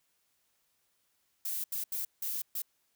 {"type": "noise bursts at uneven times", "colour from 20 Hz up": "violet", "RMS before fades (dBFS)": -35, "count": 5, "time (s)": [[1.45, 1.64], [1.72, 1.84], [1.92, 2.05], [2.22, 2.42], [2.55, 2.62]], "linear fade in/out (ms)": 5, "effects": ["white hiss -75 dBFS RMS until 2.95 s"]}